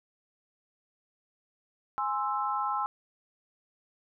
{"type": "chord", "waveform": "sine", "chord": "Ab augmented", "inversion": "none", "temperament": "equal", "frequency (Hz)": [830.6, 1046.5, 1318.5], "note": ["Ab5", "C6", "E6"], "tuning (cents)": [0, 0, 0], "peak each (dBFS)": -32, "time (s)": [1.98, 2.86], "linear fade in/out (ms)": 0, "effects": []}